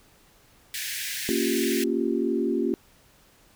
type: high-pass noise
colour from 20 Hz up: pink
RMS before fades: -32 dBFS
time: 0.74-1.84 s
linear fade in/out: 2 ms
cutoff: 1600 Hz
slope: 96 dB/octave
type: chord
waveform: sine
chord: G half-diminished seventh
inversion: first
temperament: equal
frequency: 233.1 / 277.2 / 349.2 / 392 Hz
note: Bb3 / Db4 / F4 / G4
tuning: 0 / 0 / 0 / 0 cents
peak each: -28 / -28 / -27 / -29 dBFS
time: 1.29-2.74 s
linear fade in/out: 0 ms
effects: pink hiss -58 dBFS RMS until 3.55 s